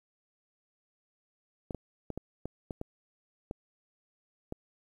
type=clicks; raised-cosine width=2 ms; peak=-23 dBFS; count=9; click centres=1.708 / 1.747 / 2.103 / 2.176 / 2.456 / 2.708 / 2.814 / 3.511 / 4.524 s; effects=10-bit